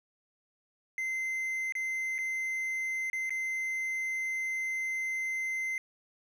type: tone with dropouts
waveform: triangle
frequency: 2071 Hz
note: C7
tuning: 18 cents flat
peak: -29 dBFS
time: 0.98-5.78 s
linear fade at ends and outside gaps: 1 ms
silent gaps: 1.723-1.752 / 2.182-2.187 / 3.1-3.131 / 3.295-3.305 s
effects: none